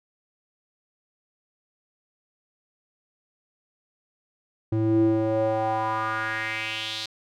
square tone with band-pass filter sweep, 110 Hz, A2, in tune, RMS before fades -25 dBFS, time 4.72-7.06 s, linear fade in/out 5 ms, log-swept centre 230 to 4200 Hz, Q 3.7, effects none

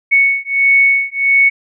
sine beating tone pair, 2216 / 2217.5 Hz, C#7 / C#7, -1 / 0 cents, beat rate 1.5 Hz, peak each -12 dBFS, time 0.11-1.5 s, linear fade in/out 20 ms, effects none

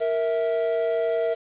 triangle tone pair together, 465.7 / 654 Hz, A#4 / E5, -2 / -14 cents, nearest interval tritone, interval 588 cents, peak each -22 dBFS, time 0-1.35 s, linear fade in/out 20 ms, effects resampled to 8000 Hz + 8-bit

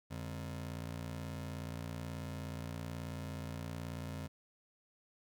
30% pulse ring-modulated tone, 116.54 Hz, A#2, in tune, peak -35 dBFS, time 0.1-4.28 s, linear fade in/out 20 ms, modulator 29.4 Hz, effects none

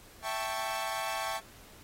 sawtooth chord, A dominant seventh, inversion second, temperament equal, 659.3 / 784 / 880 / 1108.7 Hz, E5 / G5 / A5 / C#6, 0 / 0 / 0 / 0 cents, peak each -34 dBFS, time 0.22-1.41 s, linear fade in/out 50 ms, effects pink hiss -55 dBFS RMS until 1.83 s + AAC 48 kbps

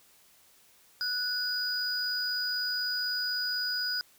triangle tone pair together, 1480 / 4922 Hz, F#6 / D#8, 0 / -20 cents, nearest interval octave + major sixth, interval 2080 cents, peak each -32 / -29 dBFS, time 1.01-4.01 s, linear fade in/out 0 ms, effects white hiss -61 dBFS RMS until 4.18 s

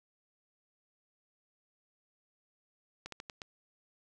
slowing click train, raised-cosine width 0.2 ms, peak -25 dBFS, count 5, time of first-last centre 3.06-3.418 s, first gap 63 ms, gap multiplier 1.24, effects none

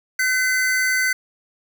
square tone pair together, 1521.6 / 2039 Hz, F#6 / C7, +48 / -45 cents, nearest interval perfect fourth, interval 507 cents, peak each -21 dBFS, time 0.19-1.13 s, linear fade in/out 5 ms, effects none

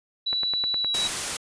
sine tone with pitch glide, 3942 to 3897 Hz, B7 to B7, -4 to -24 cents, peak -23 dBFS, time 0.26-1.08 s, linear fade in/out 10 ms, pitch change -20 cents, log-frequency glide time 0.8-0.9 s
click train, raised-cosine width 0.5 ms, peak -19 dBFS, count 8, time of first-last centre 0.33-1.052 s, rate 9.69 Hz
white noise, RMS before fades -28 dBFS, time 0.94-1.37 s, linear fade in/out 5 ms
effects resampled to 22050 Hz

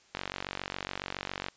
click train, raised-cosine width 0.3 ms, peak -17 dBFS, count 64, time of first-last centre 0.15-1.485 s, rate 47.2 Hz, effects white hiss -62 dBFS RMS until 1.56 s + resampled to 16000 Hz

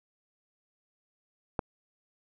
click, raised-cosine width 1 ms, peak -14 dBFS, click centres 1.592 s, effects none

